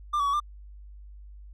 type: tone with pitch steps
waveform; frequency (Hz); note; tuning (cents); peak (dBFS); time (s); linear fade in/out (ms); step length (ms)
triangle; 1192 / 1135 / 1125 / 1192; D6 / C#6 / C#6 / D6; +25 / +41 / +25 / +25; -21; 0.13-0.402; 10; 68
effects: added 50 Hz sine -43 dBFS peak until 1.53 s